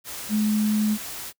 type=tone in noise; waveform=sine; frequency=212.8 Hz; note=G#3; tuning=42 cents sharp; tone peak=-19 dBFS; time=0.29-0.98 s; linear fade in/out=50 ms; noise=white; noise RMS=-35 dBFS; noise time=0.04-1.33 s; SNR=+13 dB; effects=noise-tail reverb RT60 0.1 s tail -24 dB re dry